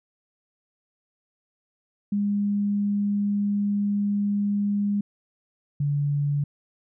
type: tone pair in turn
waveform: sine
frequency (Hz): 203.6 / 143.97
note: G#3 / D3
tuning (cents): -34 / -34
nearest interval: tritone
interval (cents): 600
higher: first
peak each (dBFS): -21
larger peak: neither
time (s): 2.12-5.01 / 5.8-6.44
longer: first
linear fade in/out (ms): 5
effects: none